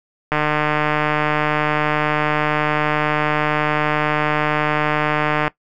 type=click train; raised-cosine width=0.5 ms; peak=-3 dBFS; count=780; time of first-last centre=0.32-5.479 s; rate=151 Hz; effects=noise-tail reverb RT60 0.1 s tail -19 dB re dry